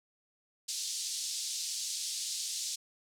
pink band-pass noise, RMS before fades -37 dBFS, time 0.68-2.76 s, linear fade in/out 10 ms, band 4100 to 8800 Hz, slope 24 dB/octave, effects none

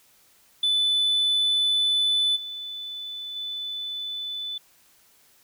sine tone with level steps, 3497 Hz, A7, 11 cents flat, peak -17 / -32 / -29 dBFS, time 0.63-4.58 s, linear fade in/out 5 ms, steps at 2.35 / 3.35 s, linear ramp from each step 20 ms, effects tanh soft clip ceiling -18 dBFS + white hiss -59 dBFS RMS until 5.43 s

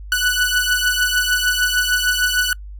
sawtooth beating tone pair, 1480 / 1486.6 Hz, F#6 / F#6, 0 / +8 cents, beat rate 6.6 Hz, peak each -15 dBFS, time 0.12-2.53 s, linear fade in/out 2 ms, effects noise-tail reverb RT60 0.1 s tail -26 dB re dry + added 50 Hz sine -31 dBFS peak until 2.79 s

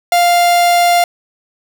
45% pulse tone, 698.5 Hz, F5, in tune, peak -8 dBFS, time 0.12-1.04 s, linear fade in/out 2 ms, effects none

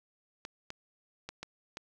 clicks, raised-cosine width 0.2 ms, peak -23 dBFS, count 5, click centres 0.451 / 0.704 / 1.29 / 1.43 / 1.771 s, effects none

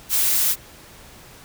blue noise, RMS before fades -19 dBFS, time 0.09-0.56 s, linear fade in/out 50 ms, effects pink hiss -45 dBFS RMS until 1.44 s

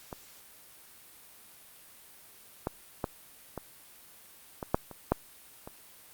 clicks, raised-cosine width 1 ms, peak -24 / -16 / -15 / -22 / -21 / -9 / -29 / -9 / -27 dBFS, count 9, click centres 0.128 / 2.671 / 3.042 / 3.577 / 4.628 / 4.745 / 4.913 / 5.12 / 5.675 s, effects white hiss -54 dBFS RMS until 6.13 s + Opus 48 kbps

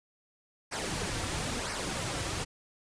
pink noise with flanger, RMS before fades -34 dBFS, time 0.71-2.45 s, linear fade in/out 20 ms, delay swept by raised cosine 0.28 to 4.88 ms, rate 1 Hz, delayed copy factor -0.55, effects resampled to 22050 Hz

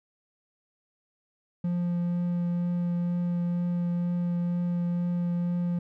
triangle tone with vibrato, 174.61 Hz, F3, in tune, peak -23 dBFS, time 1.64-5.79 s, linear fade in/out 5 ms, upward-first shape triangle, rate 2.1 Hz, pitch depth 10 cents each way, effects none

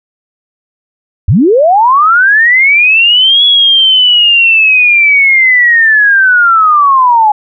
sine linear two-way sweep, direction up then down, 67 to 3385 to 827 Hz, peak -3 dBFS, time 1.28-7.32 s, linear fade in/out 5 ms, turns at 3.44 s, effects none

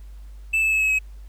triangle tone with pitch steps, 2637 / 2616 / 2595 / 2574 / 2553 Hz, E7 / E7 / E7 / E7 / D#7, 0 / -14 / -28 / -42 / +44 cents, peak -16 dBFS, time 0.53-0.99 s, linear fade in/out 10 ms, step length 92 ms, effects added 50 Hz sine -37 dBFS peak until 1.28 s + pink hiss -60 dBFS RMS until 1.28 s

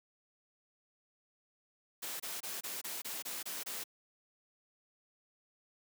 white noise bursts, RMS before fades -41 dBFS, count 9, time 2.02-3.84 s, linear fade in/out 10 ms, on 180 ms, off 25 ms, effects high-pass 200 Hz 12 dB/octave

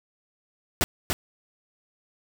pink noise with echo, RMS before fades -22 dBFS, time 0.81-0.84 s, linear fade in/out 0 ms, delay 290 ms, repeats 1, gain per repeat -4 dB, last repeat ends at 1.13 s, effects none

